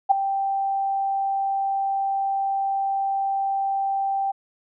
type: tone with ADSR envelope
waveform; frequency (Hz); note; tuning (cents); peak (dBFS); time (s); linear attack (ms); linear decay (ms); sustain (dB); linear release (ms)
sine; 784; G5; 0; -9; 0.09-4.32; 23; 7; -12; 14
effects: none